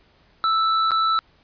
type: tone with dropouts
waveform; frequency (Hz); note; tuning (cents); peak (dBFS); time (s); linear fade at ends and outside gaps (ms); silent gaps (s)
square; 1318.5; E6; 0; -18; 0.44-1.19; 0; 0.908-0.917
effects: pink hiss -58 dBFS RMS until 1.43 s + resampled to 11025 Hz